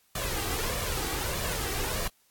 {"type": "noise with flanger", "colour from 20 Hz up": "pink", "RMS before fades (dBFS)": -31, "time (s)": [0.15, 2.08], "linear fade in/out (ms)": 5, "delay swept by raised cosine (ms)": [1.7, 2.59], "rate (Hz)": 1.6, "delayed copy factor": 0.6, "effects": ["white hiss -66 dBFS RMS until 2.3 s", "AAC 64 kbps"]}